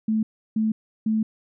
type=tone bursts at uneven times; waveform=sine; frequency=218.7 Hz; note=A3; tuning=10 cents flat; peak=-19 dBFS; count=3; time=0.08-0.23 / 0.56-0.72 / 1.06-1.23 s; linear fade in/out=5 ms; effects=none